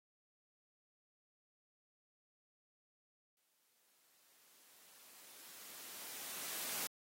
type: noise with exponential growth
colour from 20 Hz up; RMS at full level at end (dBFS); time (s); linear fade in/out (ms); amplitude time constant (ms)
white; -40; 3.37-6.87; 1; 760
effects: high-pass 200 Hz 12 dB/octave + AAC 48 kbps